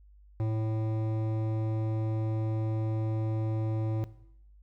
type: tone with hard clipping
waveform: sine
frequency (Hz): 110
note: A2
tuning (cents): 0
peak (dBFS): -29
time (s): 0.4-4.04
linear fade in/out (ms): 0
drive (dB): 13
effects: noise-tail reverb RT60 0.8 s tail -17 dB re dry + added 50 Hz sine -53 dBFS peak until 4.62 s